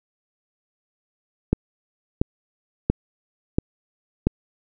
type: click train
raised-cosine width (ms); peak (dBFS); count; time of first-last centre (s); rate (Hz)
3; -4; 5; 1.53-4.27; 1.46
effects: none